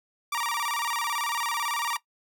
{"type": "tone with vibrato", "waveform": "sawtooth", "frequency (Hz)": 1046.5, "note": "C6", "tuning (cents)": 0, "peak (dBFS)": -23, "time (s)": [0.32, 1.97], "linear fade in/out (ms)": 5, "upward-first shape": "square", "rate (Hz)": 18, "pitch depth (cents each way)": 190, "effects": ["noise-tail reverb RT60 0.1 s tail -18 dB re dry"]}